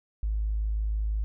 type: tone with tanh clipping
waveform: triangle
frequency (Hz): 53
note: G#1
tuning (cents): +36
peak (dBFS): -25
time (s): 0.23-1.24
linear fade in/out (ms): 0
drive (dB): 4
effects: none